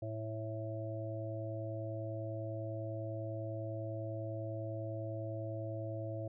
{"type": "harmonic tone", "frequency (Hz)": 110, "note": "A2", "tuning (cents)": 0, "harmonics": [1, 3, 5, 6], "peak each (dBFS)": [-40, -46, -45, -45], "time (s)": [0.02, 6.28], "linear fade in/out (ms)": 5, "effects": []}